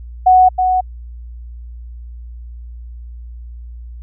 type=tone with echo; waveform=sine; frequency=740 Hz; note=F#5; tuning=in tune; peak=-5 dBFS; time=0.26-0.49 s; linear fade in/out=10 ms; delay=320 ms; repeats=1; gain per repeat=-6 dB; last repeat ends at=0.81 s; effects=added 59 Hz sine -29 dBFS peak until 4.02 s